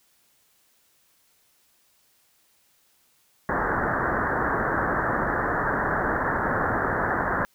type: low-pass noise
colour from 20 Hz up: white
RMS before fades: -25 dBFS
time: 3.49-7.45 s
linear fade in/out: 0 ms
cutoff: 1800 Hz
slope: 96 dB/octave
effects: white hiss -64 dBFS RMS until 7.54 s